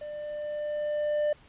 triangle tone with level ramp, 596 Hz, D5, 25 cents sharp, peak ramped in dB -34 to -21 dBFS, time 0.01-1.33 s, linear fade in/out 5 ms, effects pink hiss -57 dBFS RMS until 1.48 s + resampled to 8000 Hz

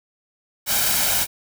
white noise with comb filter, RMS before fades -20 dBFS, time 0.66-1.27 s, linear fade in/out 50 ms, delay 1.3 ms, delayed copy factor +0.55, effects none

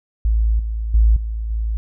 sine tone with level steps, 55 Hz, A1, in tune, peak -13 / -20 / -9 / -21 / -18 dBFS, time 0.25-1.77 s, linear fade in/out 0 ms, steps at 0.59 / 0.94 / 1.16 / 1.5 s, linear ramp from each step 5 ms, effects none

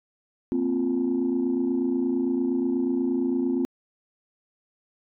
sine chord, Bb suspended second, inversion none, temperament equal, 233.1 / 261.6 / 349.2 Hz, Bb3 / C4 / F4, 0 / 0 / 0 cents, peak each -29 / -23 / -26 dBFS, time 0.52-3.65 s, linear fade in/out 0 ms, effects tanh soft clip ceiling -16 dBFS

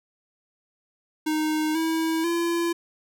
square tone with pitch steps, 309.7 / 323.7 / 339.9 Hz, D#4 / E4 / F4, -8 / -31 / -47 cents, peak -23 dBFS, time 1.26-2.73 s, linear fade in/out 10 ms, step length 490 ms, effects none

